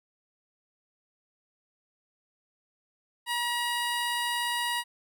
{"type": "tone", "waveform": "15% pulse", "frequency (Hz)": 957, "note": "A#5", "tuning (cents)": 45, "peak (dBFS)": -21, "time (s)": [3.26, 4.84], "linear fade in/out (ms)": 50, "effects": []}